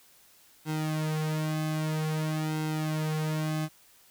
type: tone with flanger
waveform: sawtooth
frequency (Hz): 155.56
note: D#3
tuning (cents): 0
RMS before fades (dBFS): -30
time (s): 0.65-3.69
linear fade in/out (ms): 50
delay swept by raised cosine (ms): 1.7 to 4.3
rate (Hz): 0.51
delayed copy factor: -0.85
effects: white hiss -59 dBFS RMS until 4.1 s